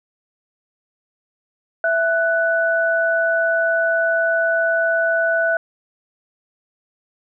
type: tone pair together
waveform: sine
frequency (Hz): 662 / 1486.1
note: E5 / F#6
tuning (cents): +7 / +7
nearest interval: octave + major second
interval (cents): 1400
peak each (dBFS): -18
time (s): 1.84-5.57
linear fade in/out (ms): 2
effects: none